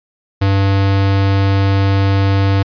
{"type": "tone", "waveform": "square", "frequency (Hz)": 98, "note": "G2", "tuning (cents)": 0, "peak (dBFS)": -11, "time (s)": [0.41, 2.63], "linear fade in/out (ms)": 10, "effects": ["resampled to 11025 Hz"]}